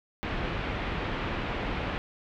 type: low-pass noise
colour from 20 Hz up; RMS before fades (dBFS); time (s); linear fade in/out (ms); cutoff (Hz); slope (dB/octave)
pink; -32; 0.23-1.98; 0; 3100; 24
effects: none